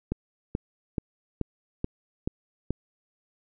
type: click train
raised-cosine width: 3 ms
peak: -14 dBFS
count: 7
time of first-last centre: 0.12-2.706 s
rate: 2.32 Hz
effects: none